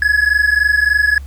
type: tone pair together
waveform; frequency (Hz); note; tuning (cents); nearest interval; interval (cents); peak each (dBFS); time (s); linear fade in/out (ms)
triangle; 1676.6 / 1700; G#6 / G#6; +16 / +40; unison; 24; -12; 0.02-1.18; 2
effects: added 69 Hz sine -27 dBFS peak until 1.26 s + pink hiss -48 dBFS RMS until 1.26 s